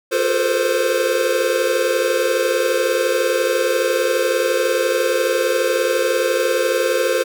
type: tone cluster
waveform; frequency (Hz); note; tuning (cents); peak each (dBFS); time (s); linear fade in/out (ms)
square; 354.4 / 417.8 / 452.3 / 504 / 524; F4 / G#4 / A4 / B4 / C5; +25 / +10 / +48 / +35 / +2; -25 / -28 / -23 / -24 / -20; 0.11-7.24; 20
effects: none